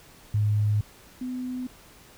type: tone pair in turn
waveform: sine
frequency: 105 / 252.5 Hz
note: G#2 / B3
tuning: +19 / +39 cents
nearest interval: octave + minor third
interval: 1520 cents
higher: second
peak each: -20 / -29 dBFS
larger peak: first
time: 0.34-0.81 / 1.21-1.67 s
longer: first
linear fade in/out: 5 ms
effects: pink hiss -52 dBFS RMS until 2.17 s